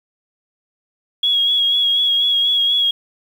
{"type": "tone with vibrato", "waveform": "sine", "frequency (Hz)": 3322, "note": "G#7", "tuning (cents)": 0, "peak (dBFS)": -13, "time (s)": [1.23, 2.91], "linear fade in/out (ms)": 5, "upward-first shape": "sine", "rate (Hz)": 4.1, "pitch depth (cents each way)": 29, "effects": ["7-bit"]}